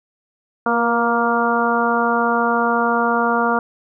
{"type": "harmonic tone with a mistuned harmonic", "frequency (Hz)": 234.2, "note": "A#3", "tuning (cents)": 8, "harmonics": [1, 2, 3, 4, 5, 6], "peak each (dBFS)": [-22, -22, -22, -22, -22, -22], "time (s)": [0.66, 3.59], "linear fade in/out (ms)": 2, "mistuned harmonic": 2, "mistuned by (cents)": 19, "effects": []}